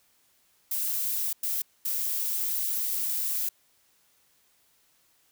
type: noise bursts at uneven times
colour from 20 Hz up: violet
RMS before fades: -29 dBFS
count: 3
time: 0.71-1.33 / 1.43-1.62 / 1.85-3.49 s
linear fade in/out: 5 ms
effects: white hiss -66 dBFS RMS until 5.31 s